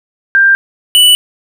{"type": "tone pair in turn", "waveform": ["sine", "square"], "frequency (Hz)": [1587, 2967], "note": ["G6", "F#7"], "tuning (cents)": [21, 4], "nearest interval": "major seventh", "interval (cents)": 1083, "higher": "second", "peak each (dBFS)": -4, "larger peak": "neither", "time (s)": [[0.35, 0.55], [0.95, 1.15]], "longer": "neither", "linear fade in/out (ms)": 0, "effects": []}